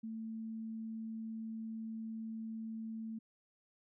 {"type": "tone", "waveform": "sine", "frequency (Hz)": 222.8, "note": "A3", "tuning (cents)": 22, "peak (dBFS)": -40, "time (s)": [0.03, 3.19], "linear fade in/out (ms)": 10, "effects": []}